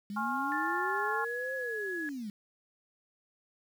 sine linear two-way sweep, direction up then down, 197.6 to 531 to 197.6 Hz, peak -36 dBFS, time 0.1-2.3 s, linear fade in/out 2 ms, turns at 1.55 s
sine chord, Db major, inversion second, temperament equal with one note detuned, 830.6 / 1080.3 / 1396.9 Hz, Ab5 / Db6 / F6, 0 / -45 / 0 cents, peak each -35 dBFS, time 0.16-1.25 s, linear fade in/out 10 ms
sine tone with pitch glide, 1760 to 1681.5 Hz, A6 to G#6, 0 to +21 cents, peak -35 dBFS, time 0.52-2.09 s, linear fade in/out 0 ms, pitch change -79 cents, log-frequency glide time 0.79-1.3 s
effects 9-bit

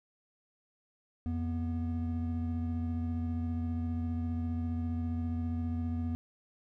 triangle tone pair together, 85.76 / 242.4 Hz, F2 / B3, -31 / -32 cents, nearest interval octave + tritone, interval 1799 cents, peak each -31 / -33 dBFS, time 1.26-6.15 s, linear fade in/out 0 ms, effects none

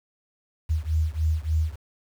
sine beating tone pair, 77.4 / 80.8 Hz, D#2 / E2, -9 / -34 cents, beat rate 3.4 Hz, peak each -24 / -25 dBFS, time 0.69-1.76 s, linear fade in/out 20 ms, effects 8-bit

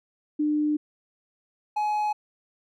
sine / triangle tone pair in turn, 300 / 843.2 Hz, D4 / G#5, +37 / +26 cents, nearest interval octave + tritone, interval 1789 cents, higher second, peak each -21 dBFS, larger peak neither, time 0.39-0.77 / 1.76-2.13 s, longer first, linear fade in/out 10 ms, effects none

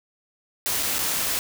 white noise with dropouts, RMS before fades -25 dBFS, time 0.66-1.39 s, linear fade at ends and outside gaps 0 ms, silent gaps 0.827-0.831 / 0.984-0.99 s, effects none

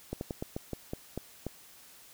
slowing click train, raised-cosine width 2 ms, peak -21 dBFS, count 9, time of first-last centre 0.13-1.466 s, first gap 81 ms, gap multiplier 1.2, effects white hiss -55 dBFS RMS until 2.13 s

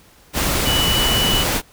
sine tone in noise, 2960 Hz, F#7, in tune, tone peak -18 dBFS, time 0.64-1.45 s, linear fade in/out 50 ms, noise pink, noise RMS -19 dBFS, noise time 0.33-1.62 s, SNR -2 dB, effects pink hiss -50 dBFS RMS until 1.72 s

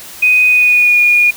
sine tone with pitch glide, 2496 to 2439 Hz, D#7 to D#7, +5 to -35 cents, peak -6 dBFS, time 0.22-1.31 s, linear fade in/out 10 ms, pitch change -40 cents, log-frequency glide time 0.47-1.01 s, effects white hiss -32 dBFS RMS until 1.36 s

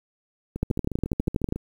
two click trains, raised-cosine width 3 ms, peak -10 / -18 dBFS, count 12 / 15, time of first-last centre 0.63-1.524 / 0.56-1.56 s, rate 12.3 / 14 Hz, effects 8-bit

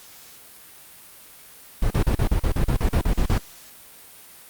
brown noise bursts, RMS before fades -19 dBFS, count 13, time 1.82-3.382 s, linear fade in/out 5 ms, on 86 ms, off 37 ms, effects white hiss -46 dBFS RMS until 4.49 s + Opus 48 kbps

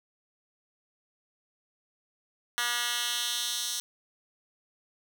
10% pulse tone with high-pass filter sweep, 240 Hz, B3, 49 cents flat, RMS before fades -31 dBFS, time 2.58-3.8 s, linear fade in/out 0 ms, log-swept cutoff 1900 to 4800 Hz, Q 1.5, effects none

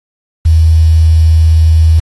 sine tone with quantisation, 80.4 Hz, E2, 43 cents flat, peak -3 dBFS, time 0.45-2 s, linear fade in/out 10 ms, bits 5, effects AAC 32 kbps

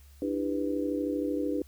sine chord, E minor seventh, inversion third, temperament just, 296.7 / 329.6 / 395.6 / 494.4 Hz, D4 / E4 / G4 / B4, +18 / 0 / +16 / +2 cents, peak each -30 / -36 / -35 / -34 dBFS, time 0.22-1.62 s, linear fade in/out 2 ms, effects added 70 Hz sine -51 dBFS peak until 1.67 s + white hiss -62 dBFS RMS until 1.67 s

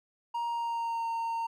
triangle tone with pitch glide, 940 to 918 Hz, A#5 to A#5, +14 to -27 cents, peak -28 dBFS, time 0.34-1.47 s, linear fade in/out 10 ms, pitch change -41 cents, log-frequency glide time 0.46-1.05 s, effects none

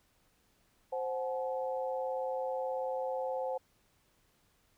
sine chord, F# diminished, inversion second, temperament equal with one note detuned, 523.3 / 740 / 858.4 Hz, C5 / F#5 / A5, 0 / 0 / -43 cents, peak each -34 / -40 / -40 dBFS, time 0.92-3.58 s, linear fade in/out 10 ms, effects pink hiss -71 dBFS RMS until 4.77 s

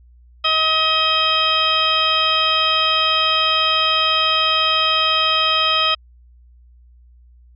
harmonic tone, 634 Hz, D#5, 32 cents sharp, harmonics 1 / 2 / 3 / 4 / 5 / 6 / 8, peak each -27 / -19 / -30 / -23 / -18 / -25 / -26 dBFS, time 0.44-5.95 s, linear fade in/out 10 ms, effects added 60 Hz sine -45 dBFS peak until 7.55 s

